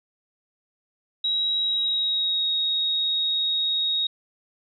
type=tone with pitch glide; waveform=sine; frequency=3847 to 3763 Hz; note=B7 to A#7; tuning=-46 to +16 cents; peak=-21 dBFS; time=1.24-4.07 s; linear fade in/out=5 ms; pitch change=-38 cents; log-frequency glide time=1.58-2.47 s; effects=none